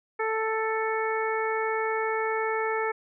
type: harmonic tone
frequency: 441.3 Hz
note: A4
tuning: 5 cents sharp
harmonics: 1 / 2 / 3 / 4 / 5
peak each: -28 / -31 / -33 / -34 / -35 dBFS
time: 0.19-2.92 s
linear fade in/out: 10 ms
effects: none